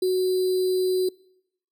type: tone with sample-and-hold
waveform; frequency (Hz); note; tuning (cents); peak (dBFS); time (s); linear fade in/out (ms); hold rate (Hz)
sine; 370; F#4; 0; -19; 0.02-1.09; 5; 4410
effects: noise-tail reverb RT60 0.8 s tail -24 dB re dry